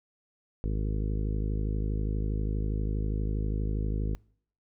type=harmonic tone; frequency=52.4 Hz; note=G#1; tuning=16 cents sharp; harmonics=1 / 2 / 3 / 4 / 5 / 6 / 7 / 8 / 9; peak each=-28 / -34 / -38 / -40 / -42 / -44 / -45 / -46 / -47 dBFS; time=0.64-4.15 s; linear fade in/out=0 ms; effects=noise-tail reverb RT60 0.6 s tail -26 dB re dry